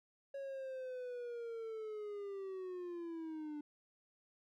triangle linear sweep, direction down, 554.4 to 293.7 Hz, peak -40 dBFS, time 0.34-3.61 s, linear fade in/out 5 ms, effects none

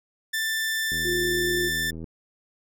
sawtooth tone, 1773 Hz, A6, 13 cents sharp, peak -21 dBFS, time 0.33-1.91 s, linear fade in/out 10 ms
click train, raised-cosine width 3 ms, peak -25 dBFS, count 92, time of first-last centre 0.92-2.042 s, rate 81.1 Hz
sine tone with vibrato, 355.2 Hz, F4, 29 cents sharp, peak -25 dBFS, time 1.03-1.71 s, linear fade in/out 50 ms, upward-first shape sine, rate 9.3 Hz, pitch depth 8 cents each way
effects none

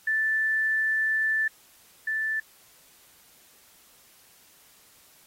sine tone pair in turn, 1760 / 1760 Hz, A6 / A6, 0 / 0 cents, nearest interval unison, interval 0 cents, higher neither, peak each -22 / -25 dBFS, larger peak first, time 0.07-1.48 / 2.07-2.4 s, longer first, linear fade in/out 5 ms, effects white hiss -57 dBFS RMS until 5.26 s + AAC 48 kbps

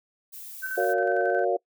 violet noise, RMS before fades -41 dBFS, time 0.32-0.94 s, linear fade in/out 20 ms
sine tone with tremolo, 1534 Hz, G6, 38 cents flat, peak -28 dBFS, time 0.62-1.45 s, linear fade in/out 20 ms, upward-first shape square, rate 11 Hz, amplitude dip 40%
sine chord, Gb major seventh, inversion none, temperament equal with one note detuned, 370 / 466.2 / 565.7 / 698.5 Hz, Gb4 / Bb4 / Db5 / F5, 0 / 0 / +35 / 0 cents, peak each -27 dBFS, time 0.77-1.57 s, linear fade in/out 10 ms
effects noise-tail reverb RT60 0.1 s tail -24 dB re dry

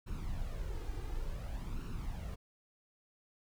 brown noise with flanger, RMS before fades -39 dBFS, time 0.06-2.36 s, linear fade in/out 20 ms, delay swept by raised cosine 0.73 to 2.53 ms, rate 0.56 Hz, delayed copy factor +0.6, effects none

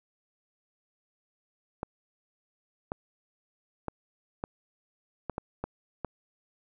clicks, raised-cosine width 1 ms, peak -18 dBFS, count 8, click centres 1.831 / 2.919 / 3.883 / 4.439 / 5.297 / 5.381 / 5.64 / 6.047 s, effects none

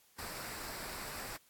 pink noise with comb filter, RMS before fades -44 dBFS, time 0.18-1.37 s, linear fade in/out 10 ms, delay 0.31 ms, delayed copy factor -0.5, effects white hiss -67 dBFS RMS until 1.49 s + AAC 64 kbps

